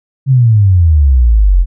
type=exponential sweep; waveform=sine; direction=down; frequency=138.59 to 41.78 Hz; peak=-4 dBFS; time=0.26-1.66 s; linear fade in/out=50 ms; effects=none